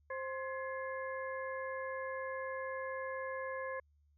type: harmonic tone with a mistuned harmonic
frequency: 527 Hz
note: C5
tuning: 12 cents sharp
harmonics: 1 / 2 / 3 / 4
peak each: -40 / -44 / -45 / -52 dBFS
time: 0.1-3.8 s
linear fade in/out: 5 ms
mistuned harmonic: 3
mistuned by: +120 cents
effects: added 73 Hz sine -67 dBFS peak until 4.17 s